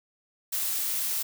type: noise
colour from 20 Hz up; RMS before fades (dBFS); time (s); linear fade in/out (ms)
blue; -29; 0.52-1.23; 10
effects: none